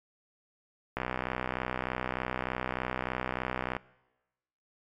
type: click train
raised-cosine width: 0.5 ms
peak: -16 dBFS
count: 178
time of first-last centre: 0.97-3.766 s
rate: 63.3 Hz
effects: noise-tail reverb RT60 1.0 s tail -21 dB re dry + MP3 96 kbps